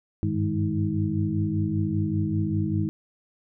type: tone cluster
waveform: sine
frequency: 97.2 / 102.3 / 155.3 / 207.1 / 318.9 Hz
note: G2 / G#2 / D#3 / G#3 / D#4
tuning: -14 / -26 / -3 / -5 / +43 cents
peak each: -29 dBFS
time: 0.23-2.89 s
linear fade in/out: 0 ms
effects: none